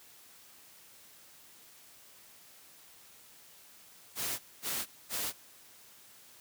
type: noise bursts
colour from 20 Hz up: white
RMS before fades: -35 dBFS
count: 3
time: 4.15-5.33 s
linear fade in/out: 50 ms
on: 240 ms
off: 230 ms
effects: white hiss -57 dBFS RMS until 6.4 s + high-pass 60 Hz 12 dB/octave